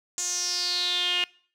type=tone with band-pass filter sweep; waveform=sawtooth; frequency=355.9 Hz; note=F4; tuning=33 cents sharp; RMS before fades=-27 dBFS; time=0.18-1.24 s; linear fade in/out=0 ms; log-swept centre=7000 to 2800 Hz; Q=7; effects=noise-tail reverb RT60 0.5 s tail -23 dB re dry